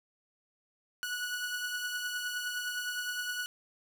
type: beating tone pair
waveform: sawtooth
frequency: 1468 / 1477.7 Hz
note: F#6 / F#6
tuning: -14 / -3 cents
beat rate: 9.7 Hz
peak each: -31 / -38 dBFS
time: 1.03-3.46 s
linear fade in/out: 0 ms
effects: none